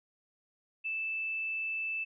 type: tone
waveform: sine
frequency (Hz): 2637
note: E7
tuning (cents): 0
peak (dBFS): -32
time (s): 0.84-2.05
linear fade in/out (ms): 20
effects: none